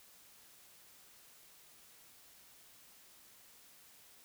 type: silence
effects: white hiss -61 dBFS RMS until 4.24 s